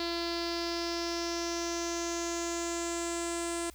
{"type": "tone with low-pass filter sweep", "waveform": "sawtooth", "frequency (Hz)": 340, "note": "F4", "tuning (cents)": -46, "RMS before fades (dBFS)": -34, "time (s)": [0, 3.7], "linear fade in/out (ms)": 2, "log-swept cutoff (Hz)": [4400, 8500], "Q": 5.5, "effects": ["added 60 Hz sine -52 dBFS peak until 3.74 s", "white hiss -59 dBFS RMS until 3.74 s"]}